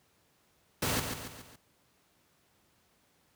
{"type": "noise with echo", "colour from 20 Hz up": "pink", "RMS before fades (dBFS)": -30, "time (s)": [0.82, 1], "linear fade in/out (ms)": 5, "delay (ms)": 140, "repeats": 4, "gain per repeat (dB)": -6, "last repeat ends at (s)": 1.56, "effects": ["pink hiss -69 dBFS RMS until 3.35 s", "high-pass 80 Hz 12 dB/octave"]}